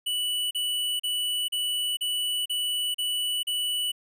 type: tone bursts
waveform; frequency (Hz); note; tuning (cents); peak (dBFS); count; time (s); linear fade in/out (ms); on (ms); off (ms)
square; 2960; F#7; 0; -26; 8; 0.06-3.919; 10; 450; 37
effects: none